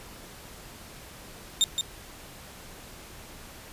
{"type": "tone with echo", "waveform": "30% pulse", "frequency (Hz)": 3652, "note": "A#7", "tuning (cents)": -36, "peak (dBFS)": -16, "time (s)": [1.61, 1.64], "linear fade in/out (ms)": 0, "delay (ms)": 170, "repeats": 1, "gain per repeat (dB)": -6, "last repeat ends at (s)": 1.81, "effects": ["pink hiss -46 dBFS RMS until 3.72 s", "resampled to 32000 Hz"]}